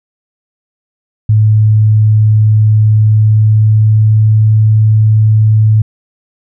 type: tone with pitch glide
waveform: sine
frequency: 107.7 to 108.51 Hz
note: A2 to A2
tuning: -37 to -24 cents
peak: -4 dBFS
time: 1.29-5.82 s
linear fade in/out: 5 ms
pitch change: +13 cents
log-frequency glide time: 2.91-4.45 s
effects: none